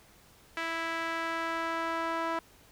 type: tone with band-pass filter sweep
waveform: sawtooth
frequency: 329.6 Hz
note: E4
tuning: in tune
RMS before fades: -33 dBFS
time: 0.57-2.39 s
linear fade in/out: 2 ms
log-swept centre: 1900 to 1100 Hz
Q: 1.5
effects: pink hiss -59 dBFS RMS until 2.71 s